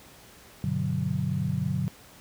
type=chord; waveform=sine; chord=G major seventh; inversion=none; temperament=equal; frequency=98 / 123.47 / 146.83 / 185 Hz; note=G2 / B2 / D3 / F#3; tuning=0 / 0 / 0 / 0 cents; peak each=-33 / -31 / -29 / -30 dBFS; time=0.64-1.88 s; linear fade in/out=0 ms; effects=pink hiss -51 dBFS RMS until 2.2 s + high-pass 60 Hz 12 dB/octave